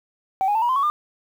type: tone with pitch steps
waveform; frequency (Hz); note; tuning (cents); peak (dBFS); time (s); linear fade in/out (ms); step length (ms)
sine; 766 / 825.7 / 890.1 / 959.5 / 1034.4 / 1115 / 1202; G5 / G#5 / A5 / A#5 / C6 / C#6 / D6; -40 / -10 / +20 / +50 / -20 / +10 / +40; -16; 0.41-0.9; 0; 70
effects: tanh soft clip ceiling -14 dBFS + 8-bit